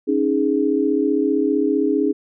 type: chord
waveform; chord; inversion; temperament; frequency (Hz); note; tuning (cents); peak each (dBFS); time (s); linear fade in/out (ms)
sine; C# suspended second; none; equal with one note detuned; 275.7 / 311.1 / 415.3; C#4 / D#4 / G#4; -9 / 0 / 0; -20; 0.07-2.13; 20
effects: none